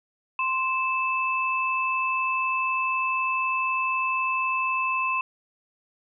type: tone pair together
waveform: sine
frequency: 1044 / 2628 Hz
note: C6 / E7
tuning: -4 / -6 cents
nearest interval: octave + major third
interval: 1598 cents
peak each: -25 / -26 dBFS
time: 0.39-5.21 s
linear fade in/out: 2 ms
effects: none